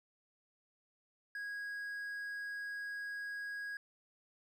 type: tone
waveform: triangle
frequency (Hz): 1650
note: G#6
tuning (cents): -12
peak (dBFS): -38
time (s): 1.35-3.77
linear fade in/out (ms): 2
effects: none